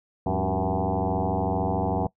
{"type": "tone with frequency modulation", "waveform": "sine", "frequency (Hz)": 291.6, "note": "D4", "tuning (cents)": -12, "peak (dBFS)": -22, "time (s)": [0.26, 2.07], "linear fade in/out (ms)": 5, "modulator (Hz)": 93.5, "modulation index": 6.2, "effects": ["noise-tail reverb RT60 0.1 s tail -21 dB re dry"]}